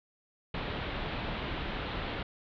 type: low-pass noise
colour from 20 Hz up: pink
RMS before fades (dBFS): -36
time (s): 0.54-2.23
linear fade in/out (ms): 5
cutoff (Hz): 3900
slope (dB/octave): 48
effects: none